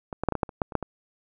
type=clicks; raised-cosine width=1 ms; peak=-19 / -14 / -6 / -12 / -13 / -8 / -25 / -9 / -24 / -8 / -17 dBFS; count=11; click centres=0.128 / 0.236 / 0.287 / 0.323 / 0.353 / 0.432 / 0.492 / 0.618 / 0.722 / 0.753 / 0.827 s; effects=none